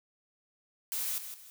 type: noise with echo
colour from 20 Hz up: blue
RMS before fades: -34 dBFS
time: 0.92-1.18 s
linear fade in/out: 0 ms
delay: 160 ms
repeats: 2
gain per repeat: -9 dB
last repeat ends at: 1.5 s
effects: none